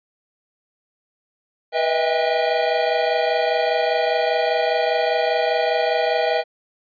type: tone cluster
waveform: square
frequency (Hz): 487.4 / 629 / 654 / 801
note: B4 / D#5 / E5 / G5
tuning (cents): -23 / +19 / -14 / +37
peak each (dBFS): -24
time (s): 1.72-6.44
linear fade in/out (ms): 50
effects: resampled to 11025 Hz